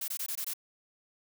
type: noise bursts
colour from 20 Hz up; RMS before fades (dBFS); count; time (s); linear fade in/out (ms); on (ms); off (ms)
blue; -35; 6; 0.01-0.536; 5; 71; 20
effects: none